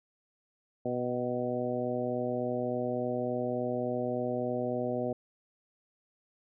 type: harmonic tone with a mistuned harmonic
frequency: 123.47 Hz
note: B2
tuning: in tune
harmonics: 1 / 2 / 3 / 4 / 5 / 6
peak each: -40 / -35 / -37 / -35 / -35 / -41 dBFS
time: 0.85-5.13 s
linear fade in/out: 5 ms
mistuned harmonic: 6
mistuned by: +21 cents
effects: none